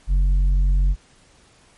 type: tone with tanh clipping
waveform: sine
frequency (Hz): 46.25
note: F#1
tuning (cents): 0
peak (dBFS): -15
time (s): 0.07-0.96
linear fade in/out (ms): 50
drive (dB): 5
effects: pink hiss -54 dBFS RMS until 1.77 s + MP3 48 kbps